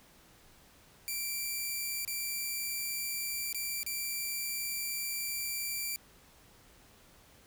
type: tone with dropouts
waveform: 5% pulse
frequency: 2349 Hz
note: D7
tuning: in tune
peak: -24 dBFS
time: 1.08-5.96 s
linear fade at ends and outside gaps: 0 ms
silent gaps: 2.049-2.077 / 3.528-3.546 / 3.831-3.864 s
effects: pink hiss -60 dBFS RMS until 7.46 s